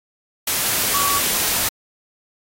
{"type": "tone in noise", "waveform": "sine", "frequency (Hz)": 1134, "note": "C#6", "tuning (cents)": 39, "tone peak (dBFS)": -20, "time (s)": [0.94, 1.19], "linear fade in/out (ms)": 5, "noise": "white", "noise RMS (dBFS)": -20, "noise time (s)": [0.47, 1.69], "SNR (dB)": -3, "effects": ["AAC 48 kbps"]}